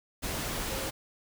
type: tone in noise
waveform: sine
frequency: 533 Hz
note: C5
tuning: 32 cents sharp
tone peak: -40 dBFS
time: 0.69-0.9 s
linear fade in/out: 20 ms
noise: pink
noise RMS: -34 dBFS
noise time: 0.22-0.91 s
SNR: -9 dB
effects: none